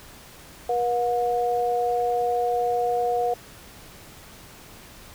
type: tone pair together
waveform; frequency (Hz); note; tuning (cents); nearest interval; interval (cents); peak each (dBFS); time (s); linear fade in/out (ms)
sine; 481.2 / 721; B4 / F#5; -45 / -45; perfect fifth; 700; -24 / -23; 0.69-3.34; 5
effects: pink hiss -46 dBFS RMS until 5.14 s